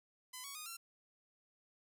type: tone with pitch steps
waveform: 5% pulse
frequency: 1013 / 1117.5 / 1232.8 / 1360 Hz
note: B5 / C#6 / D#6 / F6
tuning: +44 / +14 / -16 / -46 cents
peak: -34 dBFS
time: 0.33-0.77 s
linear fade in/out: 10 ms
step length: 110 ms
effects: none